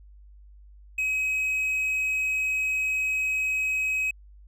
triangle tone, 2542 Hz, D#7, 36 cents sharp, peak -22 dBFS, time 0.98-4.11 s, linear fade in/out 5 ms, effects added 50 Hz sine -47 dBFS peak until 4.47 s

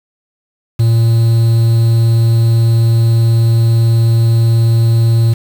triangle tone with quantisation, 114.8 Hz, A#2, 26 cents flat, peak -5 dBFS, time 0.79-5.34 s, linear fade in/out 10 ms, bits 5, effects none

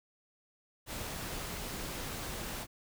pink noise, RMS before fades -40 dBFS, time 0.86-2.67 s, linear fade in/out 50 ms, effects none

